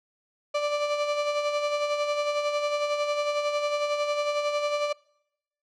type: tone with tremolo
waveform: 35% pulse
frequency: 587.3 Hz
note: D5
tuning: in tune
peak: -21 dBFS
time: 0.54-4.93 s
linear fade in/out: 10 ms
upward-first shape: sine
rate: 11 Hz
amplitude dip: 45%
effects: noise-tail reverb RT60 0.8 s tail -25 dB re dry + low-pass 5000 Hz 12 dB/octave